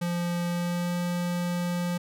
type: tone with pitch glide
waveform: square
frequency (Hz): 173.7 to 175.52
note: F3 to F3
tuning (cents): -9 to +9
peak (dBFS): -27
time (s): 0.01-1.98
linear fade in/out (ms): 10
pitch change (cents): +18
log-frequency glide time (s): 0.46-0.96
effects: none